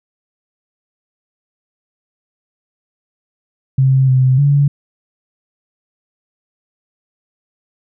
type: tone with pitch steps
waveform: sine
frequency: 132.9 / 129.7 / 142.4 Hz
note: C3 / C3 / C#3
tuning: +27 / -15 / +47 cents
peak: -8 dBFS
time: 3.78-4.68 s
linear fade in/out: 5 ms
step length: 300 ms
effects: none